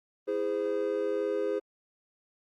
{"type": "chord", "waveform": "triangle", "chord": "E augmented", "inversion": "none", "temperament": "just", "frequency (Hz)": [329.6, 412, 515], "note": ["E4", "G#4", "B#4"], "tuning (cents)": [0, -14, -28], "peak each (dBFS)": [-34, -28, -30], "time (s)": [0.27, 1.6], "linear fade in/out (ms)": 20, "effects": ["Opus 32 kbps"]}